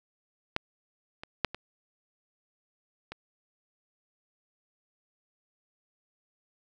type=clicks; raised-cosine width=0.3 ms; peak=-11 / -24 / -8 / -22 / -23 dBFS; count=5; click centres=0.564 / 1.235 / 1.447 / 1.546 / 3.12 s; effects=none